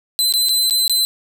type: tone with dropouts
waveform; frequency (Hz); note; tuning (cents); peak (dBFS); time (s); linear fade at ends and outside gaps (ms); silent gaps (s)
sawtooth; 4047; B7; +42; -11; 0.19-1.05; 0; 0.324-0.338 / 0.486-0.492 / 0.698-0.708 / 0.879-0.896
effects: none